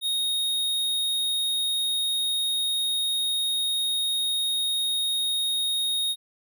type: tone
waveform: square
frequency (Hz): 3729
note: A#7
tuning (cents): 0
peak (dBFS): -24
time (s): 0.01-6.16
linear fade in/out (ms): 50
effects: none